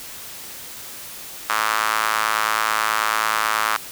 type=tone with high-pass filter; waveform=square; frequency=54.6 Hz; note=A1; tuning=13 cents flat; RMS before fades=-21 dBFS; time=1.49-3.77 s; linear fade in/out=5 ms; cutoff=1200 Hz; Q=2.8; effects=white hiss -36 dBFS RMS until 3.91 s